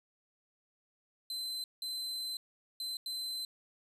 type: tone bursts at uneven times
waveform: 40% pulse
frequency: 4061 Hz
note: B7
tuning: 48 cents sharp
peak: -35 dBFS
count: 4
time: 1.3-1.64 / 1.82-2.37 / 2.8-2.97 / 3.06-3.45 s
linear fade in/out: 2 ms
effects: resampled to 32000 Hz